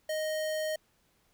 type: tone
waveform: square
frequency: 622.3 Hz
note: D#5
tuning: in tune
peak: -31 dBFS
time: 0.09-0.76 s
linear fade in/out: 5 ms
effects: pink hiss -70 dBFS RMS until 1.33 s